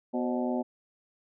harmonic tone with a mistuned harmonic, 123.47 Hz, B2, in tune, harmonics 2 / 3 / 4 / 5 / 6 / 7, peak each -29 / -35 / -37 / -35 / -39 / -40 dBFS, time 0.13-0.63 s, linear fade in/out 20 ms, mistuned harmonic 4, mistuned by +120 cents, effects none

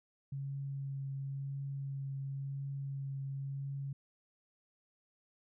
sine tone with vibrato, 137.6 Hz, C#3, 12 cents flat, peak -37 dBFS, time 0.32-3.93 s, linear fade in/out 5 ms, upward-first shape triangle, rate 0.95 Hz, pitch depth 14 cents each way, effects none

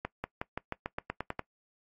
accelerating click train, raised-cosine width 0.5 ms, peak -18 dBFS, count 11, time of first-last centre 0.05-1.393 s, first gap 190 ms, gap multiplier 0.92, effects noise-tail reverb RT60 0.1 s tail -21 dB re dry + AAC 32 kbps

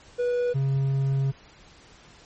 triangle tone pair in turn, 488 / 136.11 Hz, B4 / C#3, -21 / -31 cents, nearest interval octave + minor seventh, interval 2210 cents, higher first, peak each -20 / -19 dBFS, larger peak second, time 0.18-0.54 / 0.54-1.32 s, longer second, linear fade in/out 20 ms, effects pink hiss -52 dBFS RMS until 2.25 s + MP3 32 kbps

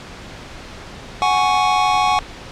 square chord, F# suspended second, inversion none, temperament just, 740 / 832.5 / 1110 Hz, F#5 / G#5 / C#6, 0 / +4 / +2 cents, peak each -19 dBFS, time 1.22-2.19 s, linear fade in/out 0 ms, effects pink hiss -35 dBFS RMS until 2.51 s + low-pass 5000 Hz 12 dB/octave

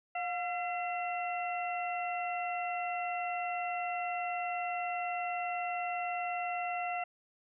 harmonic tone with a mistuned harmonic, 679 Hz, F5, 49 cents flat, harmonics 1 / 2 / 3 / 4, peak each -34 / -43 / -43 / -41 dBFS, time 0.15-7.04 s, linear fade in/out 5 ms, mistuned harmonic 1, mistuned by +84 cents, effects none

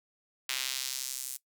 sawtooth tone with high-pass filter sweep, 131.3 Hz, C3, 6 cents sharp, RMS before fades -36 dBFS, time 0.49-1.37 s, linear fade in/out 2 ms, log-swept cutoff 2700 to 9000 Hz, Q 1.1, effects noise-tail reverb RT60 0.1 s tail -18 dB re dry

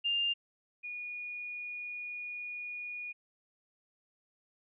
sine tone pair in turn, 2802 / 2449 Hz, F7 / D#7, +5 / -28 cents, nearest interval major second, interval 233 cents, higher first, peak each -28 / -38 dBFS, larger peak first, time 0.04-0.34 / 0.83-3.13 s, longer second, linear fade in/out 20 ms, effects none

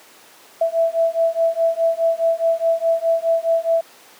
sine beating tone pair, 659.3 / 664.1 Hz, E5 / E5, 0 / +13 cents, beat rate 4.8 Hz, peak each -18 dBFS, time 0.61-3.81 s, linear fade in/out 5 ms, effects pink hiss -46 dBFS RMS until 4.19 s + high-pass 400 Hz 12 dB/octave

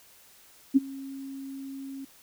sine tone with ADSR envelope, 271.3 Hz, C#4, 37 cents flat, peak -13 dBFS, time 0.74-2.05 s, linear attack 25 ms, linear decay 25 ms, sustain -23 dB, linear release 7 ms, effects white hiss -56 dBFS RMS until 2.22 s

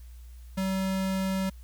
square tone, 190.6 Hz, G3, 48 cents flat, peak -27 dBFS, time 0.57-1.5 s, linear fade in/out 10 ms, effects added 60 Hz sine -43 dBFS peak until 1.63 s + white hiss -62 dBFS RMS until 1.63 s

